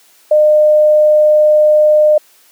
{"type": "tone", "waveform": "sine", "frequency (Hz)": 607, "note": "D#5", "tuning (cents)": -43, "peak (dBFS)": -5, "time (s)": [0.31, 2.18], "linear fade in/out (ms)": 5, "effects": ["white hiss -48 dBFS RMS until 2.51 s", "high-pass 300 Hz 12 dB/octave"]}